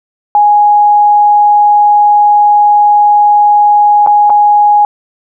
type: tone with dropouts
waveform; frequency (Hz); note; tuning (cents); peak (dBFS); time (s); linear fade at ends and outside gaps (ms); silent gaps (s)
sine; 830; G#5; -1; -3; 0.35-4.85; 1; 4.063-4.072 / 4.297-4.302
effects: none